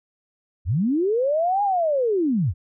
sine linear two-way sweep, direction up then down, 65.41 to 830.6 to 65.41 Hz, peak -18 dBFS, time 0.65-2.54 s, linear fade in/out 50 ms, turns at 1.63 s, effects none

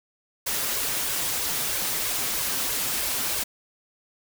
white noise with flanger, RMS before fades -27 dBFS, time 0.46-3.44 s, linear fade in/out 10 ms, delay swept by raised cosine 1.8 to 7.8 ms, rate 3.1 Hz, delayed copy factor +0.8, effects none

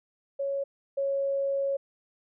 sine tone pair in turn, 554.4 / 552 Hz, C#5 / C#5, 0 / -7 cents, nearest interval unison, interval 7 cents, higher first, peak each -27 / -25 dBFS, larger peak second, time 0.39-0.64 / 0.97-1.77 s, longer second, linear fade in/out 10 ms, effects none

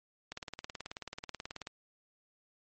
click train, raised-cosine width 0.2 ms, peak -23 dBFS, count 26, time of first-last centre 0.32-1.671 s, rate 18.5 Hz, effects MP3 32 kbps

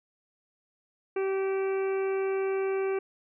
harmonic tone, 386.4 Hz, G4, 25 cents flat, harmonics 1 / 2 / 3 / 4 / 5 / 6 / 7, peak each -26 / -40 / -42 / -44 / -50 / -43 / -49 dBFS, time 1.16-2.99 s, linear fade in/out 5 ms, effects none

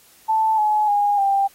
sine tone with pitch steps, 880 / 849 / 819.2 / 790.4 Hz, A5 / G#5 / G#5 / G5, 0 / +38 / -24 / +14 cents, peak -15 dBFS, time 0.28-1.48 s, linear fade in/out 20 ms, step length 300 ms, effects white hiss -52 dBFS RMS until 1.54 s + AAC 48 kbps

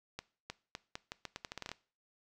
accelerating click train, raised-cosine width 0.2 ms, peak -23 dBFS, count 14, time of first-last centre 0.19-1.716 s, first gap 310 ms, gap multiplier 0.81, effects noise-tail reverb RT60 0.4 s tail -20 dB re dry

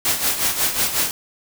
white noise with tremolo, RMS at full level -18 dBFS, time 0.05-1.11 s, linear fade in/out 0 ms, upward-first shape sine, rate 5.5 Hz, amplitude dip 65%, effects none

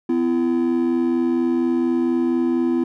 triangle tone pair together, 253 / 337.3 Hz, B3 / E4, +42 / +40 cents, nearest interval perfect fourth, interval 498 cents, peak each -17 dBFS, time 0.09-2.84 s, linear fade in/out 5 ms, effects tanh soft clip ceiling -9 dBFS

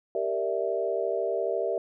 sine chord, E half-diminished seventh, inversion first, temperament equal, 392 / 466.2 / 587.3 / 659.3 Hz, G4 / Bb4 / D5 / E5, 0 / 0 / 0 / 0 cents, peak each -31 / -31 / -32 / -30 dBFS, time 0.15-1.78 s, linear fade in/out 2 ms, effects none

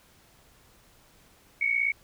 sine tone pair together, 2200 / 2258 Hz, C#7 / C#7, -14 / +31 cents, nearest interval unison, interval 45 cents, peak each -26 dBFS, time 1.61-1.92 s, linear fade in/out 5 ms, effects pink hiss -59 dBFS RMS until 2.03 s

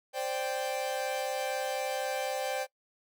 45% pulse chord, C suspended second, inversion none, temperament equal, 523.3 / 587.3 / 784 Hz, C5 / D5 / G5, 0 / 0 / 0 cents, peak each -35 / -37 / -35 dBFS, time 0.13-2.67 s, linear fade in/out 50 ms, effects noise-tail reverb RT60 0.1 s tail -20 dB re dry

